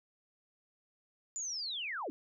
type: linear sweep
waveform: sine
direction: down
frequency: 7140 to 237.5 Hz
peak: -36 dBFS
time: 1.36-2.1 s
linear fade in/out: 0 ms
effects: none